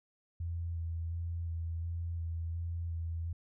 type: tone with vibrato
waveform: sine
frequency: 83.8 Hz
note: E2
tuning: 29 cents sharp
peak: -34 dBFS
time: 0.4-3.33 s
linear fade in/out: 5 ms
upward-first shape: square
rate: 1.4 Hz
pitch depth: 17 cents each way
effects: none